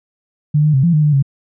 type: tone with pitch steps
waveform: sine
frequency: 149.6 / 152.2 / 133.4 / 170.9 / 152.2 / 149.2 / 137.6 Hz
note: D3 / D#3 / C3 / F3 / D#3 / D3 / C#3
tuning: +32 / -38 / +34 / -37 / -38 / +28 / -12 cents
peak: -9 dBFS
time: 0.54-1.226 s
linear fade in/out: 10 ms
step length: 98 ms
effects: none